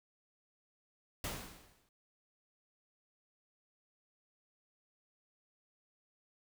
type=noise with exponential decay; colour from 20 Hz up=pink; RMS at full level=-37 dBFS; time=1.24-1.89 s; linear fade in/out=2 ms; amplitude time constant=140 ms; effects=none